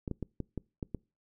clicks, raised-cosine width 3 ms, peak -22 dBFS, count 7, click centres 0.078 / 0.113 / 0.227 / 0.403 / 0.577 / 0.828 / 0.947 s, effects noise-tail reverb RT60 0.3 s tail -25 dB re dry

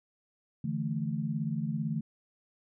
sine chord, D suspended second, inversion none, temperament equal, 146.83 / 164.81 / 220 Hz, D3 / E3 / A3, 0 / 0 / 0 cents, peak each -34 dBFS, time 0.64-2.01 s, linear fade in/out 5 ms, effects none

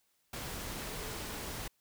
sine tone in noise, 433.1 Hz, A4, 27 cents flat, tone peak -50 dBFS, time 0.87-1.18 s, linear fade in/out 5 ms, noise pink, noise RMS -41 dBFS, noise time 0.33-1.68 s, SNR -12 dB, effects white hiss -75 dBFS RMS until 1.8 s

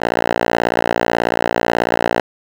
5% pulse tone with band-pass filter, 58.27 Hz, A#1, in tune, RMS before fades -17 dBFS, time 0-2.21 s, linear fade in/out 10 ms, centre 1000 Hz, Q 0.78, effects none

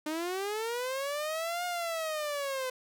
sawtooth linear two-way sweep, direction up then down, 299.6 to 716 to 507 Hz, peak -28 dBFS, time 0.06-2.7 s, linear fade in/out 5 ms, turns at 1.65 s, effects none

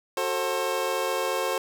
25% pulse chord, F# diminished, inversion none, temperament just, 370 / 444 / 532.8 Hz, F#4 / A4 / C5, 0 / +16 / +31 cents, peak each -28 / -27 / -24 dBFS, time 0.17-1.58 s, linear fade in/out 2 ms, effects none

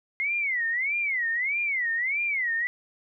sine tone with vibrato, 2093 Hz, C7, in tune, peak -24 dBFS, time 0.2-2.67 s, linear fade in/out 0 ms, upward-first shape sine, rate 1.6 Hz, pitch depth 240 cents each way, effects none

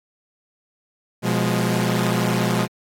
sawtooth chord, F diminished, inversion second, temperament equal with one note detuned, 123.47 / 176.64 / 207.7 Hz, Cb3 / F3 / Ab3, 0 / +20 / 0 cents, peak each -19 dBFS, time 1.22-2.68 s, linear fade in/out 50 ms, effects AAC 48 kbps

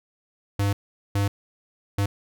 square tone bursts at uneven times, 100.4 Hz, G2, 42 cents sharp, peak -21 dBFS, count 3, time 0.59-0.73 / 1.15-1.28 / 1.98-2.06 s, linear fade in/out 5 ms, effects none

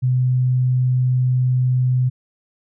sine tone, 126.9 Hz, B2, 47 cents sharp, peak -14 dBFS, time 0.02-2.1 s, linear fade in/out 20 ms, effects none

